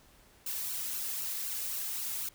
blue noise with flanger, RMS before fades -36 dBFS, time 0.46-2.29 s, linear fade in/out 5 ms, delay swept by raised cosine 0.7 to 2.4 ms, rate 3.9 Hz, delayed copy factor +0.65, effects pink hiss -61 dBFS RMS until 2.34 s

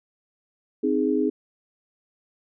sine chord, Ab major, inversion first, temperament equal, 261.6 / 311.1 / 415.3 Hz, C4 / Eb4 / Ab4, 0 / 0 / 0 cents, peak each -24 dBFS, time 0.83-1.3 s, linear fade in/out 10 ms, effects none

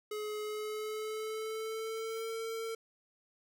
square tone with pitch glide, 423.6 to 451.4 Hz, G#4 to A4, +34 to +44 cents, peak -37 dBFS, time 0.11-2.75 s, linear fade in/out 5 ms, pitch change +110 cents, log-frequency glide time 0.42-2.34 s, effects none

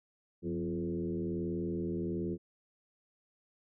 sine tone with frequency modulation, 265.1 Hz, C4, 23 cents sharp, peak -32 dBFS, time 0.42-2.38 s, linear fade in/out 50 ms, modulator 81.2 Hz, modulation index 1.8, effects none

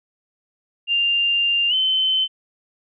sine tone with pitch glide, 2794 to 3065 Hz, F7 to G7, 0 to -40 cents, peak -16 dBFS, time 0.87-2.28 s, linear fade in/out 50 ms, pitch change +160 cents, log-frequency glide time 1.69-1.74 s, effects none

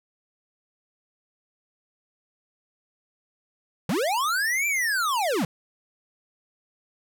square linear two-way sweep, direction up then down, 140 to 2380 to 140 Hz, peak -23 dBFS, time 3.89-5.45 s, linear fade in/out 2 ms, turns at 4.67 s, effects none

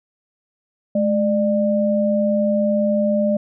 sine tone pair together, 212 / 598 Hz, G#3 / D5, +36 / +31 cents, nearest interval octave + tritone, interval 1795 cents, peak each -18 / -18 dBFS, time 0.95-3.37 s, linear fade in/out 5 ms, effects none

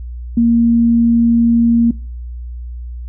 sine tone, 233.1 Hz, A#3, in tune, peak -8 dBFS, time 0.37-1.91 s, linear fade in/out 5 ms, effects noise-tail reverb RT60 0.4 s tail -22 dB re dry + added 60 Hz sine -24 dBFS peak until 3.08 s

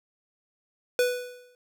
square tone with exponential decay, 493.9 Hz, B4, in tune, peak -19 dBFS, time 0.99-1.55 s, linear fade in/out 1 ms, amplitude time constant 120 ms, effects none

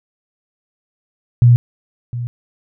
sine tone with echo, 120.6 Hz, B2, 41 cents flat, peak -5 dBFS, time 1.42-1.56 s, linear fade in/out 0 ms, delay 710 ms, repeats 1, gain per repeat -15 dB, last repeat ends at 2.27 s, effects none

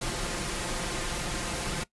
pink noise with comb filter, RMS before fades -32 dBFS, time 0.01-1.84 s, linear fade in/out 10 ms, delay 5.7 ms, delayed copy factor +0.55, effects noise-tail reverb RT60 0.1 s tail -19 dB re dry + resampled to 24000 Hz

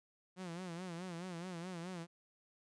sawtooth tone with vibrato, 176.2 Hz, F3, 16 cents sharp, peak -39 dBFS, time 0.36-2.07 s, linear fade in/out 50 ms, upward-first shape sine, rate 4.7 Hz, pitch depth 110 cents each way, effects resampled to 22050 Hz

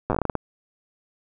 slowing click train, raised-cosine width 1 ms, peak -9 dBFS, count 11, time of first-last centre 0.1-0.353 s, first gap 8 ms, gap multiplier 1.24, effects none

